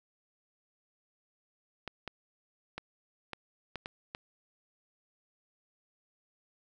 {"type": "clicks", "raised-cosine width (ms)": 0.3, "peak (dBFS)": -22, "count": 7, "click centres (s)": [1.877, 2.077, 2.78, 3.333, 3.757, 3.859, 4.149], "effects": []}